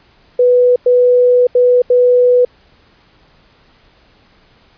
sine tone bursts at uneven times, 493.9 Hz, B4, in tune, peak -6 dBFS, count 4, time 0.39-0.76 / 0.86-1.47 / 1.55-1.82 / 1.9-2.45 s, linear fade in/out 5 ms, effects pink hiss -50 dBFS RMS until 4.77 s + resampled to 11025 Hz

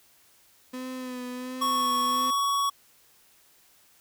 35% pulse tone with vibrato, 252.9 Hz, B3, 41 cents sharp, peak -32 dBFS, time 0.73-2.31 s, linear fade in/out 10 ms, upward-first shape sine, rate 1.4 Hz, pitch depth 30 cents each way
square tone with pitch glide, 1108.7 to 1120.3 Hz, C#6 to C#6, 0 to +18 cents, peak -24 dBFS, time 1.61-2.7 s, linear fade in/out 10 ms, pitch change +18 cents, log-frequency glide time 2.11-2.29 s
effects white hiss -60 dBFS RMS until 4 s

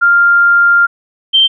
sine tone pair in turn, 1396.9 / 3136 Hz, F6 / G7, 0 / 0 cents, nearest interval octave + major second, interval 1400 cents, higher second, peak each -5 dBFS, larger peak neither, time 0.01-0.87 / 1.33-1.48 s, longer first, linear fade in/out 20 ms, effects none

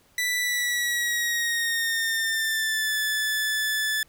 sawtooth tone with pitch glide, 1975.5 to 1739.8 Hz, B6 to A6, 0 to -20 cents, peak -20 dBFS, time 0.18-4.03 s, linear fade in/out 2 ms, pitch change -220 cents, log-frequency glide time 0.39-2.98 s, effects pink hiss -60 dBFS RMS until 4.08 s

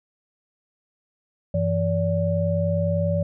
sine tone cluster, 96.7 / 166.7 / 575 Hz, G2 / E3 / D5, -23 / +20 / -37 cents, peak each -24 dBFS, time 1.54-3.23 s, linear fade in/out 5 ms, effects none

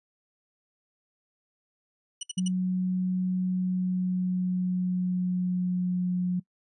15% pulse tone bursts, 2945 Hz, F#7, 9 cents flat, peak -24 dBFS, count 4, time 2.21-2.481 s, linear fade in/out 5 ms, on 22 ms, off 61 ms
sine tone with pitch glide, 183.9 to 180.22 Hz, F#3 to F#3, -10 to -45 cents, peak -24 dBFS, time 2.37-6.4 s, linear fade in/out 10 ms, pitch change -35 cents, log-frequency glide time 3.47-6.18 s
effects noise-tail reverb RT60 0.1 s tail -22 dB re dry + resampled to 24000 Hz

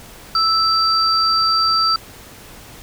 sine tone pair together, 1318.5 / 4682 Hz, E6 / D8, 0 / -6 cents, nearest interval octave + minor seventh, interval 2194 cents, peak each -16 dBFS, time 0.35-1.96 s, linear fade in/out 2 ms, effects pink hiss -40 dBFS RMS until 2.82 s

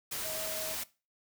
sine tone in noise, 634 Hz, D#5, 32 cents sharp, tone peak -41 dBFS, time 0.24-0.74 s, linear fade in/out 10 ms, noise white, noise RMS -37 dBFS, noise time 0.11-0.84 s, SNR -7 dB, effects noise-tail reverb RT60 0.3 s tail -19 dB re dry

